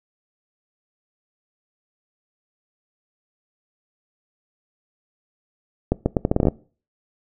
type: accelerating click train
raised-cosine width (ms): 2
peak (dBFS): -4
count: 11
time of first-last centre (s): 5.92-6.484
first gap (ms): 140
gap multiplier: 0.77
effects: noise-tail reverb RT60 0.4 s tail -22 dB re dry